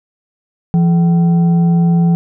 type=tone with frequency modulation; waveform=sine; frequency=169.7 Hz; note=F3; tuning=49 cents flat; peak=-8 dBFS; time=0.74-2.15 s; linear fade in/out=0 ms; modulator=596 Hz; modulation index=0.23; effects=none